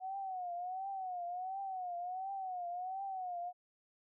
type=tone with vibrato; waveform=sine; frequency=740 Hz; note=F#5; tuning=in tune; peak=-38 dBFS; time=0-3.53 s; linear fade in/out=50 ms; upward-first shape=triangle; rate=1.4 Hz; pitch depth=120 cents each way; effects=none